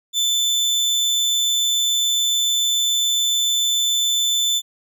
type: tone with amplitude modulation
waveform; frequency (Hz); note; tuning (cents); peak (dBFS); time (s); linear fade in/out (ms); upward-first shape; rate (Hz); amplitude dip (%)
30% pulse; 3520; A7; 0; -13; 0.13-4.62; 50; sine; 127; 30
effects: none